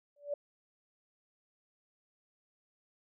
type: tone with exponential growth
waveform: sine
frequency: 578 Hz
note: D5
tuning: 28 cents flat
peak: -29 dBFS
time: 0.16-0.34 s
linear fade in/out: 5 ms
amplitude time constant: 38 ms
effects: none